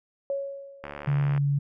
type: tone with exponential decay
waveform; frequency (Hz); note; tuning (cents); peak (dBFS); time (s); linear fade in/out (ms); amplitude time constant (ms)
sine; 554.4; C#5; 0; -24; 0.3-1.18; 1; 190
type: click train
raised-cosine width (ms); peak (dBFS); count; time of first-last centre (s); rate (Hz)
0.5; -21; 40; 0.84-1.377; 72.6
type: tone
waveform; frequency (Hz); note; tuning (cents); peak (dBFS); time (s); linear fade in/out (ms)
sine; 141.7; C#3; +38; -21; 1.07-1.59; 10
effects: none